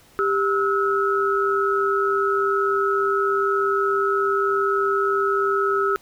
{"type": "tone cluster", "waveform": "sine", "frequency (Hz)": [395.7, 1299, 1442], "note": ["G4", "E6", "F#6"], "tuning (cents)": [16, -26, -45], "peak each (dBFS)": [-21, -21, -28], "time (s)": [0.19, 5.96], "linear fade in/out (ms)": 0, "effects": ["pink hiss -53 dBFS RMS until 6.01 s"]}